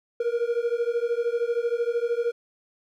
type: beating tone pair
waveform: triangle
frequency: 466.2 / 479.2 Hz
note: A#4 / A#4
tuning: 0 / +48 cents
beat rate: 13 Hz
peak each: -24 dBFS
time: 0.2-2.32 s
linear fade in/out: 5 ms
effects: none